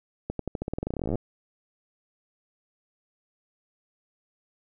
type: accelerating click train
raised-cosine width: 2 ms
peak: -16 dBFS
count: 25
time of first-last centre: 0.3-1.156 s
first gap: 93 ms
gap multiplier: 0.9
effects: none